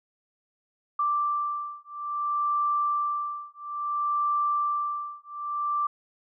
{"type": "beating tone pair", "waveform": "sine", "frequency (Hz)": [1174.7, 1175.29], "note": ["D6", "D6"], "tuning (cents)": [0, 1], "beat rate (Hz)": 0.59, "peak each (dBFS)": -28, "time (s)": [0.99, 5.87], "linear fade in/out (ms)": 5, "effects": []}